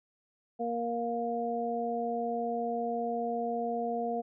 harmonic tone, 234.6 Hz, A#3, 11 cents sharp, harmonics 1 / 2 / 3, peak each -36 / -34 / -33 dBFS, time 0.59-4.22 s, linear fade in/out 20 ms, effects none

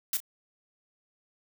blue noise with echo, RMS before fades -28 dBFS, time 0.13-0.17 s, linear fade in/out 2 ms, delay 33 ms, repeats 1, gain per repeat -13 dB, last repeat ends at 0.203 s, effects none

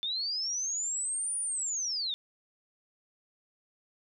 sine linear two-way sweep, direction up then down, 3520 to 9610 to 3520 Hz, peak -30 dBFS, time 0.03-2.14 s, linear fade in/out 0 ms, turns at 1.39 s, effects none

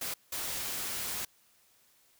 white noise bursts at uneven times, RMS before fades -36 dBFS, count 2, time 0.01-0.14 / 0.32-1.25 s, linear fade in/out 5 ms, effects white hiss -66 dBFS RMS until 2.19 s

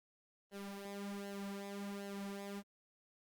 sawtooth tone with flanger, 199.8 Hz, G3, 33 cents sharp, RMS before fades -45 dBFS, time 0.51-2.63 s, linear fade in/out 50 ms, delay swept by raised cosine 0.83 to 4.33 ms, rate 1.3 Hz, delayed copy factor -0.7, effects Opus 32 kbps

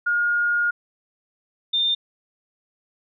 sine tone pair in turn, 1426 / 3610 Hz, F6 / A7, +36 / +44 cents, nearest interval octave + major third, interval 1608 cents, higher second, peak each -18 dBFS, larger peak neither, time 0.06-0.71 / 1.73-1.95 s, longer first, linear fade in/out 10 ms, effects none

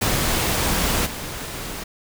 pink noise with level steps, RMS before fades -21 / -31 dBFS, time 0.01-1.84 s, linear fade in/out 10 ms, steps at 1.05 s, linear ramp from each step 20 ms, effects none

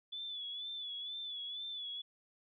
sine tone with vibrato, 3451 Hz, A7, 34 cents flat, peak -40 dBFS, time 0.12-2.02 s, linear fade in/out 10 ms, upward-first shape sine, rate 2.1 Hz, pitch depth 58 cents each way, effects none

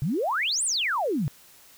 sine exponential two-way sweep, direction up then down, 125.3 to 9730 to 125.3 Hz, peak -23 dBFS, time 0.02-1.28 s, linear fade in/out 0 ms, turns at 0.64 s, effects white hiss -53 dBFS RMS until 1.77 s

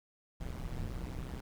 brown noise with amplitude modulation, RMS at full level -36 dBFS, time 0.4-1.41 s, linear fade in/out 10 ms, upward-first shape sine, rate 127 Hz, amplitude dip 90%, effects none

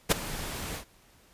pink noise with ADSR envelope, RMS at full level -19 dBFS, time 0.09-0.85 s, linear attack 27 ms, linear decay 13 ms, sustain -17 dB, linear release 100 ms, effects pink hiss -60 dBFS RMS until 1.33 s + resampled to 32000 Hz

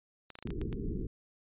clicks, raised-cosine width 0.2 ms, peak -28 dBFS, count 8, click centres 0.303 / 0.354 / 0.388 / 0.426 / 0.473 / 0.505 / 0.615 / 0.728 s
pink low-pass noise, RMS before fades -36 dBFS, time 0.45-1.07 s, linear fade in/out 5 ms, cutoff 440 Hz, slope 96 dB/octave
effects resampled to 8000 Hz

